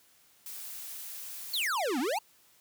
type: noise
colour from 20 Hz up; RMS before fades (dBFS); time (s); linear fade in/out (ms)
blue; -42; 0.46-1.67; 2
type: exponential two-way sweep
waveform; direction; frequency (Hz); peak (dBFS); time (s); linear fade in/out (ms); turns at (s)
square; down then up; 4607 to 233.1 to 965; -29; 1.53-2.19; 10; 1.99
effects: white hiss -63 dBFS RMS until 2.6 s + high-pass 60 Hz 12 dB/octave